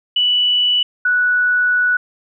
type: tone pair in turn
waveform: sine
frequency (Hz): 2960 / 1475.3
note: F#7 / F#6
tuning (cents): 0 / -5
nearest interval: octave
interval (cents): 1205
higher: first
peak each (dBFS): -12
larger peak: neither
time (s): 0.16-0.83 / 1.05-1.97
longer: second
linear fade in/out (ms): 5
effects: none